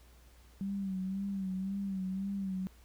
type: tone with vibrato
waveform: sine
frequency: 192.8 Hz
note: G3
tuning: 28 cents flat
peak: -33 dBFS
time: 0.61-2.67 s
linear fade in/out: 0 ms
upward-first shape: sine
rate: 1.9 Hz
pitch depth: 55 cents each way
effects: added 60 Hz sine -57 dBFS peak until 2.84 s + pink hiss -64 dBFS RMS until 2.84 s